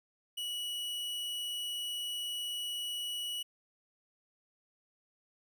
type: tone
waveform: 45% pulse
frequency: 2933 Hz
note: F#7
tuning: 16 cents flat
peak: -35 dBFS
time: 0.37-3.43 s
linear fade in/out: 10 ms
effects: none